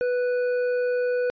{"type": "tone with hard clipping", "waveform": "sine", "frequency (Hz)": 493.9, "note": "B4", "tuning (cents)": 0, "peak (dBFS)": -23, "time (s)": [0.01, 1.3], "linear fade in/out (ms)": 0, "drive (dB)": 7, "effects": ["resampled to 11025 Hz"]}